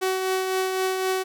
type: tone with tremolo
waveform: sawtooth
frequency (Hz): 376.3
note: F#4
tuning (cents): +29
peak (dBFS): -17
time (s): 0.01-1.24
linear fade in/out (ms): 20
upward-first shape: triangle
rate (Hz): 3.9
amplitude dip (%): 40
effects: none